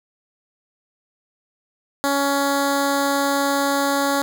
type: tone with notch filter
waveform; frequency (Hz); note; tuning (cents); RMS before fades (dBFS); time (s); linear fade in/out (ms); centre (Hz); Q
10% pulse; 279.8; C#4; +16; -20; 2.04-4.22; 0; 2400; 1.6
effects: none